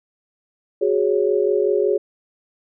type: chord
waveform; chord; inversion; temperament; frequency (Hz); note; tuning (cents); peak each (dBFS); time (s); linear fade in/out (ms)
sine; F# suspended second; none; equal; 370 / 415.3 / 554.4; F#4 / G#4 / C#5; 0 / 0 / 0; -20 / -18 / -23; 0.81-1.98; 10
effects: none